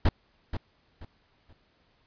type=noise with echo; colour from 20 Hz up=brown; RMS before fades=-19 dBFS; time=0.05-0.09 s; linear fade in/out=5 ms; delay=480 ms; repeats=3; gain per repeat=-11 dB; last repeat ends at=1.53 s; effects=pink hiss -67 dBFS RMS until 2.06 s + resampled to 11025 Hz